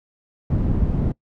white low-pass noise, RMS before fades -20 dBFS, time 0.5-1.12 s, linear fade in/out 5 ms, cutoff 140 Hz, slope 12 dB/octave, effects noise-tail reverb RT60 0.1 s tail -21 dB re dry

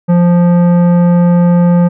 sine tone with tanh clipping, 174.61 Hz, F3, in tune, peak -7 dBFS, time 0.08-1.89 s, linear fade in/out 20 ms, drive 13 dB, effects none

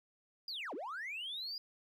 triangle linear two-way sweep, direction down then up, 4939 to 246.9 to 4939 Hz, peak -37 dBFS, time 0.48-1.58 s, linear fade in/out 2 ms, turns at 0.74 s, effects tanh soft clip ceiling -36 dBFS

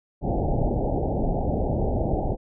pink low-pass noise, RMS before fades -24 dBFS, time 0.21-2.37 s, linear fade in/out 50 ms, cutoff 830 Hz, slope 96 dB/octave, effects none

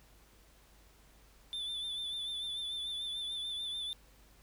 triangle tone with vibrato, 3520 Hz, A7, in tune, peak -35 dBFS, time 1.53-3.93 s, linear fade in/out 0 ms, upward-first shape sine, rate 6.8 Hz, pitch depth 39 cents each way, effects added 50 Hz sine -62 dBFS peak until 4.42 s + pink hiss -64 dBFS RMS until 4.42 s

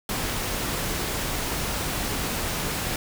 pink noise, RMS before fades -28 dBFS, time 0.09-2.96 s, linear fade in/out 2 ms, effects none

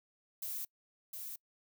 violet noise with echo, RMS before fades -40 dBFS, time 0.42-0.65 s, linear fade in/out 5 ms, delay 710 ms, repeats 1, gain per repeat -4 dB, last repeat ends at 1.36 s, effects noise-tail reverb RT60 0.1 s tail -26 dB re dry

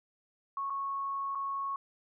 sine tone with dropouts, 1102 Hz, C#6, 11 cents flat, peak -32 dBFS, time 0.57-1.76 s, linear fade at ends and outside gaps 2 ms, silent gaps 0.699-0.703 / 1.35-1.354 s, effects none

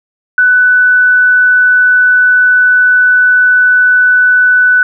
sine tone, 1493 Hz, F#6, 15 cents sharp, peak -4 dBFS, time 0.38-4.83 s, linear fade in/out 2 ms, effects none

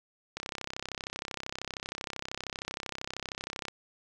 click train, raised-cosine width 0.2 ms, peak -18 dBFS, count 110, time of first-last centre 0.37-3.683 s, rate 32.9 Hz, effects none

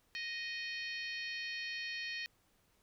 harmonic tone with a mistuned harmonic, 622.3 Hz, D#5, in tune, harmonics 3 / 4 / 5 / 6 / 7 / 8 / 9, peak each -43 / -43 / -49 / -54 / -46 / -56 / -57 dBFS, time 0.15-2.26 s, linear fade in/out 0 ms, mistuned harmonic 8, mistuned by +47 cents, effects pink hiss -73 dBFS RMS until 2.82 s

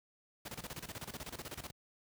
pink noise with tremolo, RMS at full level -43 dBFS, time 0.45-1.71 s, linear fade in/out 10 ms, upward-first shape square, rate 16 Hz, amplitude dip 80%, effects high-pass 60 Hz 12 dB/octave

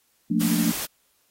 sine chord, Bb major seventh, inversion second, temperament equal, 174.61 / 220 / 233.1 / 293.7 Hz, F3 / A3 / Bb3 / D4, 0 / 0 / 0 / 0 cents, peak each -25 / -24 / -26 / -26 dBFS, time 0.3-0.72 s, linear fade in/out 10 ms
white noise, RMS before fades -30 dBFS, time 0.4-0.86 s, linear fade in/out 10 ms
effects white hiss -66 dBFS RMS until 1.3 s + AAC 48 kbps

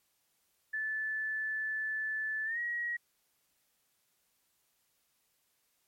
sine tone with pitch glide, 1745 to 1902.9 Hz, A6 to A#6, -15 to +35 cents, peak -32 dBFS, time 0.73-2.97 s, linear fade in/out 10 ms, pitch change +150 cents, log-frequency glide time 2.45-2.59 s, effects white hiss -75 dBFS RMS until 5.87 s + MP3 64 kbps

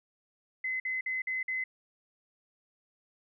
sine tone bursts, 2041 Hz, C7, 44 cents flat, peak -30 dBFS, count 5, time 0.64-1.64 s, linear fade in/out 5 ms, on 160 ms, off 50 ms, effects none

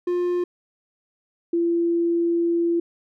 triangle / sine tone pair in turn, 354.1 / 339.8 Hz, F4 / F4, +24 / -47 cents, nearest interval minor second, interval 71 cents, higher first, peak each -18 dBFS, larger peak neither, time 0.07-0.44 / 1.53-2.8 s, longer second, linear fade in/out 5 ms, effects none

